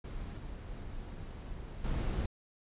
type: noise with level steps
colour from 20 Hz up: brown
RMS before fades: -41 / -43 / -33 dBFS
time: 0.04-2.26 s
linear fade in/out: 5 ms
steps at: 0.38 / 1.84 s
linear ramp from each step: 2 ms
effects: resampled to 8000 Hz